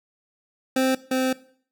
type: tone pair in turn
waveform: 25% pulse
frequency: 261.6 / 259.5 Hz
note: C4 / C4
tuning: 0 / -14 cents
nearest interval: unison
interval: 14 cents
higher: first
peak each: -15 / -17 dBFS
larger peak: first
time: 0.76-0.95 / 1.11-1.33 s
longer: second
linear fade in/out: 5 ms
effects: noise-tail reverb RT60 0.5 s tail -18 dB re dry